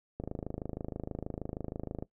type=click train; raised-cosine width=2 ms; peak=-23 dBFS; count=49; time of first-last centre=0.2-2.025 s; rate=26.3 Hz; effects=noise-tail reverb RT60 0.1 s tail -18 dB re dry